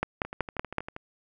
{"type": "two click trains", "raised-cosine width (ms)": 0.5, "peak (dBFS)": [-11, -22], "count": [5, 10], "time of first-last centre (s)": [[0.03, 0.783], [0.25, 0.964]], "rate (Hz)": [5.31, 12.6], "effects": []}